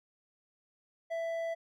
sine tone with hard clipping, 663 Hz, E5, 10 cents sharp, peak -34 dBFS, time 1.1-1.55 s, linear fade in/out 20 ms, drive 6 dB, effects none

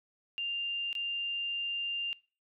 sine tone with dropouts, 2794 Hz, F7, in tune, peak -32 dBFS, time 0.38-2.13 s, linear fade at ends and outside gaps 0 ms, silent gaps 0.929-0.952 s, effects noise-tail reverb RT60 0.4 s tail -23 dB re dry

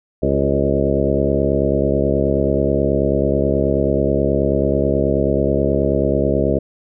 harmonic tone with a mistuned harmonic, 69.3 Hz, C#2, in tune, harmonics 1 / 2 / 3 / 4 / 5 / 6 / 7 / 8 / 9, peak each -23 / -23 / -23 / -23 / -23 / -23 / -23 / -23 / -23 dBFS, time 0.22-6.59 s, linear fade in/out 10 ms, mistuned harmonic 6, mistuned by -42 cents, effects none

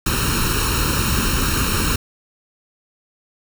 pink noise with comb filter, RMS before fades -19 dBFS, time 0.06-1.96 s, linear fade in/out 5 ms, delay 0.73 ms, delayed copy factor +0.85, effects none

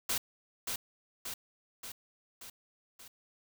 white noise with echo, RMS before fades -32 dBFS, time 0.09-0.18 s, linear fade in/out 5 ms, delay 580 ms, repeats 5, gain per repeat -4 dB, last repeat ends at 3.08 s, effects none

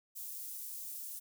white high-pass noise, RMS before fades -44 dBFS, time 0.15-1.2 s, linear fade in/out 20 ms, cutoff 9000 Hz, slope 12 dB/octave, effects none

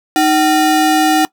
square ring-modulated tone, 536 Hz, C5, 42 cents sharp, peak -7 dBFS, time 0.16-1.25 s, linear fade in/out 0 ms, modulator 225 Hz, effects noise-tail reverb RT60 0.1 s tail -21 dB re dry

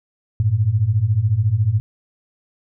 sine beating tone pair, 98 / 112 Hz, G2 / A2, 0 / +31 cents, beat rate 14 Hz, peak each -19 / -16 dBFS, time 0.4-1.8 s, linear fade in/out 0 ms, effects none

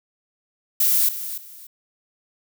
violet noise with echo, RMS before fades -18 dBFS, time 0.8-1.09 s, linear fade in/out 5 ms, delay 290 ms, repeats 2, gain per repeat -12 dB, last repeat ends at 1.67 s, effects none

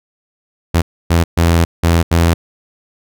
sawtooth tone bursts at uneven times, 84.1 Hz, E2, 35 cents sharp, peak -5 dBFS, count 5, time 0.74-0.82 / 1.1-1.24 / 1.37-1.65 / 1.83-2.03 / 2.11-2.34 s, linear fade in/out 10 ms, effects none

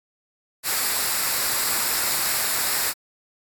white noise with comb filter, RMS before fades -23 dBFS, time 0.63-2.94 s, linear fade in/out 50 ms, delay 0.32 ms, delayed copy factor -0.5, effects AAC 64 kbps

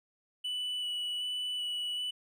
triangle tone with vibrato, 2962 Hz, F#7, 1 cent sharp, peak -31 dBFS, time 0.44-2.11 s, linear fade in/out 10 ms, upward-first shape square, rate 1.3 Hz, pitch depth 9 cents each way, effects none

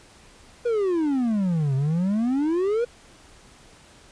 triangle exponential two-way sweep, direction down then up, 491.4 to 130.81 to 491.4 Hz, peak -18 dBFS, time 0.65-2.85 s, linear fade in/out 10 ms, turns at 1.75 s, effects pink hiss -51 dBFS RMS until 4.11 s + resampled to 22050 Hz

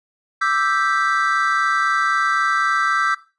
triangle chord, E minor seventh, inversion third, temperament equal with one note detuned, 1174.7 / 1318.5 / 1568 / 1966.4 Hz, D6 / E6 / G6 / B6, 0 / 0 / 0 / -8 cents, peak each -21 / -18 / -19 / -24 dBFS, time 0.41-3.15 s, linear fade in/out 10 ms, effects noise-tail reverb RT60 0.3 s tail -17 dB re dry + resampled to 22050 Hz

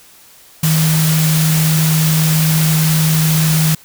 sine tone in noise, 157.9 Hz, D#3, 26 cents sharp, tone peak -11 dBFS, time 0.63-3.75 s, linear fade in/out 5 ms, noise white, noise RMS -19 dBFS, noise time 0.63-3.75 s, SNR +5 dB, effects white hiss -44 dBFS RMS until 3.84 s

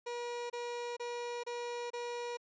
30% pulse tone bursts, 480 Hz, B4, 49 cents flat, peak -35 dBFS, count 5, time 0.06-2.372 s, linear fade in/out 10 ms, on 440 ms, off 28 ms, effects resampled to 16000 Hz

